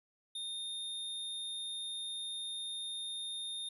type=tone; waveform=square; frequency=3654 Hz; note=A#7; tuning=35 cents flat; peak=-39 dBFS; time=0.35-3.69 s; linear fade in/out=5 ms; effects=resampled to 32000 Hz